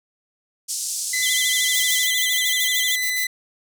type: band-pass noise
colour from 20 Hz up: pink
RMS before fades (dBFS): -27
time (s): 0.68-2.06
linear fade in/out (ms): 20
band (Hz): 5700 to 9900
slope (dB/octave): 24
type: tone with pitch glide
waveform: sawtooth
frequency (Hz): 2018 to 2006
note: B6 to B6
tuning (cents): +37 to +26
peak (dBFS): -18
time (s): 1.13-3.27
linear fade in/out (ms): 5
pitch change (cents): -11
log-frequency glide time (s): 1.28-1.88
type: tone with vibrato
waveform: sawtooth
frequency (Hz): 3322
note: G#7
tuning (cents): 0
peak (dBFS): -19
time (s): 1.22-2.96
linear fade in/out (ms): 10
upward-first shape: sine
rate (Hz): 13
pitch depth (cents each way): 120
type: noise bursts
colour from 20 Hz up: violet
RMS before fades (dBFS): -28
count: 11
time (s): 1.74-3.248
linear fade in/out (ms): 10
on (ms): 88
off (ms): 54
effects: none